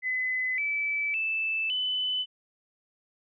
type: tone with pitch steps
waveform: sine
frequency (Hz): 2021 / 2308 / 2636 / 3011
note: B6 / D7 / E7 / F#7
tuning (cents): +39 / -31 / -1 / +30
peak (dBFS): -26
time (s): 0.02-2.26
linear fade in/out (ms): 50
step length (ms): 560
effects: none